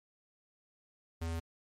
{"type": "tone", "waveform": "square", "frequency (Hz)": 82.7, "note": "E2", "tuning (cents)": 6, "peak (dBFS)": -35, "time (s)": [1.21, 1.4], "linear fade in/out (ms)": 10, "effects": ["MP3 64 kbps"]}